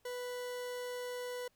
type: tone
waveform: 40% pulse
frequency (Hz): 493.9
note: B4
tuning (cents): 0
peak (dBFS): -38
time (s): 0.05-1.48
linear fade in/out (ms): 5
effects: pink hiss -74 dBFS RMS until 1.55 s